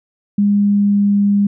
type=tone with pitch glide; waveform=sine; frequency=203.6 to 202.3 Hz; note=G#3 to G#3; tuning=-34 to -45 cents; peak=-10 dBFS; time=0.38-1.47 s; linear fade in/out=5 ms; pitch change=-11 cents; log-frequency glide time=0.52-1.16 s; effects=none